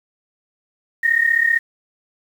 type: tone pair together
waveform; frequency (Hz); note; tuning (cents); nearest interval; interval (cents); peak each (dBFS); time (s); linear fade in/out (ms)
sine; 1840 / 1875.4; A#6 / A#6; -23 / +10; unison; 33; -16 / -17; 1.03-1.59; 10
effects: 7-bit